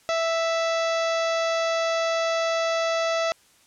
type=harmonic tone with a mistuned harmonic; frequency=659.3 Hz; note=E5; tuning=in tune; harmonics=1 / 2 / 3 / 4 / 5 / 6 / 7 / 8 / 9 / 10; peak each=-23 / -29 / -33 / -35 / -37 / -39 / -40 / -41 / -42 / -43 dBFS; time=0.09-3.32 s; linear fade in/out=0 ms; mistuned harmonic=5; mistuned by=+43 cents; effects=white hiss -58 dBFS RMS until 3.66 s + low-pass 10000 Hz 12 dB/octave

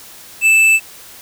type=tone with hard clipping; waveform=triangle; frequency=2637 Hz; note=E7; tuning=in tune; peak=-9 dBFS; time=0.41-0.8 s; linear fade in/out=50 ms; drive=11 dB; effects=white hiss -38 dBFS RMS until 1.21 s

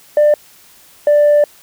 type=tone pair in turn; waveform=sine; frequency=595 / 588.8 Hz; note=D5 / D5; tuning=+22 / +4 cents; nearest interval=unison; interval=18 cents; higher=first; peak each=-5 dBFS; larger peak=neither; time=0.17-0.34 / 1.07-1.44 s; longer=second; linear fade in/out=2 ms; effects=tanh soft clip ceiling -5 dBFS + white hiss -45 dBFS RMS until 1.62 s

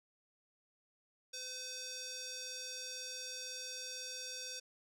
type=tone with band-pass filter; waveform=square; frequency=511 Hz; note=C5; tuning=41 cents flat; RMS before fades=-45 dBFS; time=1.33-4.6 s; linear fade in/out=10 ms; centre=5500 Hz; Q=2.6; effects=none

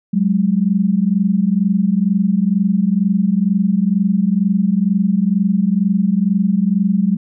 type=tone pair together; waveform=sine; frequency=185.56 / 207.7 Hz; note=F#3 / G#3; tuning=+5 / 0 cents; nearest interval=major second; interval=195 cents; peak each=-15 dBFS; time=0.13-7.17 s; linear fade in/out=10 ms; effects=none

